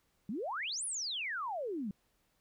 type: exponential two-way sweep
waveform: sine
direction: up then down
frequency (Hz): 185 to 10450 to 185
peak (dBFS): -35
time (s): 0.29-1.91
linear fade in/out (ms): 2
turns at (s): 0.85
effects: pink hiss -75 dBFS RMS until 2.4 s